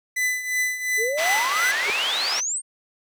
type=tone with tremolo; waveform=45% pulse; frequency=2003 Hz; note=B6; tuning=24 cents sharp; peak=-19 dBFS; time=0.16-1.72 s; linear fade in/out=10 ms; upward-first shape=triangle; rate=2.8 Hz; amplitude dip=75%
type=exponential sweep; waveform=sine; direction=up; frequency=413.6 to 8850 Hz; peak=-23 dBFS; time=0.97-2.62 s; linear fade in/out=50 ms
type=band-pass noise; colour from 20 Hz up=white; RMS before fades=-28 dBFS; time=1.17-2.41 s; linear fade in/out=20 ms; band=630 to 3300 Hz; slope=12 dB/octave
type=tone with exponential growth; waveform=triangle; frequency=406.9 Hz; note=G#4; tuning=35 cents flat; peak=-23 dBFS; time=1.81-1.9 s; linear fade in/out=1 ms; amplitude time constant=19 ms
effects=none